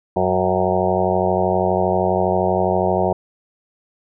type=harmonic tone with a mistuned harmonic; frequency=92.5 Hz; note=F#2; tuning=in tune; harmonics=1 / 2 / 4 / 5 / 6 / 7 / 8 / 9 / 10; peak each=-27 / -24 / -22 / -25 / -24 / -22 / -23 / -27 / -27 dBFS; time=0.16-3.13 s; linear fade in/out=5 ms; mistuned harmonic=9; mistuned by=-38 cents; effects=none